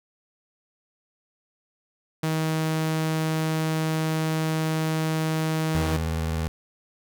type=tone; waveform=sawtooth; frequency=158.5 Hz; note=D#3; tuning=32 cents sharp; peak=-19 dBFS; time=2.23-5.97 s; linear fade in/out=5 ms
type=tone with vibrato; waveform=25% pulse; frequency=80.8 Hz; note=E2; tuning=34 cents flat; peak=-21 dBFS; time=5.75-6.48 s; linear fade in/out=0 ms; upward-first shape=sine; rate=19 Hz; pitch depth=47 cents each way
effects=none